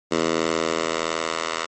10% pulse tone with high-pass filter sweep, 81.5 Hz, E2, 19 cents flat, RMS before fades -24 dBFS, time 0.11-1.66 s, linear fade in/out 10 ms, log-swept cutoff 310 to 890 Hz, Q 0.94, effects MP3 32 kbps

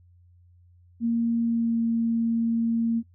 sine tone with pitch glide, 232.1 to 229.7 Hz, A#3 to A#3, -7 to -25 cents, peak -21 dBFS, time 1-3.03 s, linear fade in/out 50 ms, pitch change -18 cents, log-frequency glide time 1.42-1.81 s, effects noise-tail reverb RT60 0.1 s tail -25 dB re dry + added 88 Hz sine -53 dBFS peak until 3.14 s

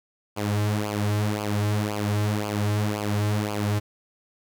sawtooth tone with flanger, 104.4 Hz, G#2, 10 cents sharp, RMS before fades -25 dBFS, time 0.36-3.8 s, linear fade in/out 20 ms, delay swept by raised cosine 0.52 to 4.22 ms, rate 1.9 Hz, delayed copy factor -0.75, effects 9-bit

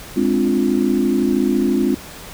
sine chord, D half-diminished seventh, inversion second, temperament equal, 207.7 / 261.6 / 293.7 / 349.2 Hz, Ab3 / C4 / D4 / F4, 0 / 0 / 0 / 0 cents, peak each -20 / -18 / -21 / -20 dBFS, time 0.16-1.95 s, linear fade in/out 10 ms, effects pink hiss -36 dBFS RMS until 2.33 s

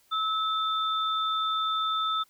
sine tone pair together, 1300 / 3564 Hz, E6 / A7, -24 / +22 cents, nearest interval octave + perfect fourth, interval 1746 cents, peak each -26 / -31 dBFS, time 0.11-2.24 s, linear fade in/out 20 ms, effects white hiss -64 dBFS RMS until 2.29 s

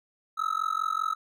triangle tone with amplitude modulation, 1295 Hz, E6, 31 cents flat, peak -20 dBFS, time 0.37-1.15 s, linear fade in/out 20 ms, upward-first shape sine, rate 45.1 Hz, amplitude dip 100%, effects none

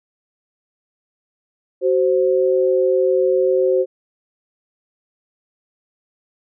sine tone pair together, 375.8 / 523.3 Hz, F#4 / C5, +27 / 0 cents, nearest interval tritone, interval 573 cents, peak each -16 dBFS, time 1.81-3.86 s, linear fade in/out 50 ms, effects none

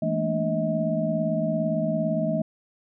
sine tone cluster, 163.8 / 213.1 / 230.7 / 290.8 / 635 Hz, E3 / G#3 / A#3 / D4 / D#5, -11 / +45 / -18 / -17 / +35 cents, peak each -28 / -29 / -30 / -33 / -26 dBFS, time 0.02-2.42 s, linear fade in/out 5 ms, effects none

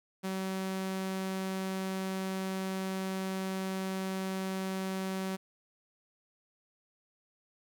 sawtooth tone, 190 Hz, F#3, 46 cents sharp, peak -29 dBFS, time 0.23-5.37 s, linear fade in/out 20 ms, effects 11-bit

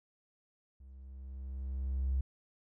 triangle tone with level ramp, 66 Hz, C2, 16 cents sharp, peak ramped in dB -49 to -24 dBFS, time 0.8-2.21 s, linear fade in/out 5 ms, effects tanh soft clip ceiling -26 dBFS

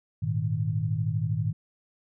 sine chord, Ab suspended second, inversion none, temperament equal, 103.83 / 116.54 / 155.56 Hz, Ab2 / Bb2 / Eb3, 0 / 0 / 0 cents, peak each -29 dBFS, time 0.22-1.53 s, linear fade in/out 10 ms, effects none

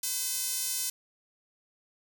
sawtooth tone with high-pass filter, 511 Hz, C5, 41 cents flat, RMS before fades -32 dBFS, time 0.03-0.9 s, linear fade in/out 5 ms, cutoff 6800 Hz, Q 0.93, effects none

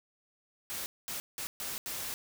white noise bursts at uneven times, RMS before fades -38 dBFS, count 5, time 0.7-0.86 / 1.08-1.2 / 1.38-1.47 / 1.6-1.78 / 1.86-2.14 s, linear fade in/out 0 ms, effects none

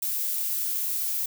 violet noise, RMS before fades -28 dBFS, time 0.02-1.26 s, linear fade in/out 5 ms, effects none

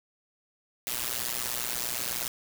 white noise with amplitude modulation, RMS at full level -28 dBFS, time 0.87-2.28 s, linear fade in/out 0 ms, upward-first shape sine, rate 121 Hz, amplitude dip 100%, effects none

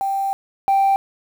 sine tone pair in turn, 784 / 784 Hz, G5 / G5, 0 / 0 cents, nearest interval unison, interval 0 cents, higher neither, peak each -18 / -11 dBFS, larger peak second, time 0.01-0.33 / 0.68-0.96 s, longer first, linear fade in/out 0 ms, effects tanh soft clip ceiling -11 dBFS + 7-bit

